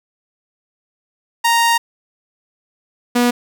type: tone pair in turn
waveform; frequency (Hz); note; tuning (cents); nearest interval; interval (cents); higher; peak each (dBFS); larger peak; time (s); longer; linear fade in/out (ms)
sawtooth; 931 / 242.8; A#5 / B3; -2 / -29; octave + major seventh; 2327; first; -8; neither; 1.44-1.78 / 3.15-3.31; first; 10
effects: none